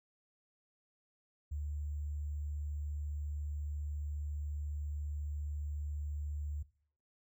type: tone with sample-and-hold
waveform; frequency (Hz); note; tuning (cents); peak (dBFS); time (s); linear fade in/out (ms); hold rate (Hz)
sine; 73.8; D2; +9; -36; 1.51-6.63; 10; 7350
effects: noise-tail reverb RT60 0.5 s tail -19 dB re dry